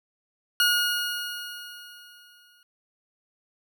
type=tone with exponential decay; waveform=20% pulse; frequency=1439 Hz; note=F#6; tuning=49 cents flat; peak=-13 dBFS; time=0.6-2.63 s; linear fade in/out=1 ms; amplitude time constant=440 ms; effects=none